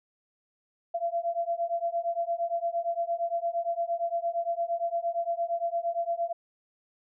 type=beating tone pair; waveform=sine; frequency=677 / 685.7 Hz; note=E5 / F5; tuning=+46 / -32 cents; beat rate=8.7 Hz; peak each=-30 dBFS; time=0.94-6.33 s; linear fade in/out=10 ms; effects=none